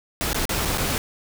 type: noise with dropouts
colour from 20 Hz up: pink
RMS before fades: -24 dBFS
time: 0.21-0.98 s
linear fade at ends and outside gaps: 0 ms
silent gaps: 0.331-0.345 / 0.454-0.493 / 0.651-0.655 / 0.775-0.781 s
effects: none